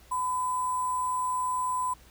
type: tone with sample-and-hold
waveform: sine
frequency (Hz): 1009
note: B5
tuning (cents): +37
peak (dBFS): -26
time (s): 0.11-1.94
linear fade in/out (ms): 10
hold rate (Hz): 8820
effects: added 60 Hz sine -55 dBFS peak until 2.1 s + pink hiss -57 dBFS RMS until 2.1 s